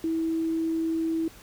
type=tone; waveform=sine; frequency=325.3 Hz; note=E4; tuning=23 cents flat; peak=-24 dBFS; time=0.04-1.28 s; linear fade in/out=2 ms; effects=pink hiss -50 dBFS RMS until 1.42 s